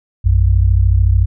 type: tone pair together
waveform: sine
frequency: 58.81 / 92.5 Hz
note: A#1 / F#2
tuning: +16 / 0 cents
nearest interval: minor sixth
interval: 784 cents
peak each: -11 dBFS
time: 0.24-1.26 s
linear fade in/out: 20 ms
effects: none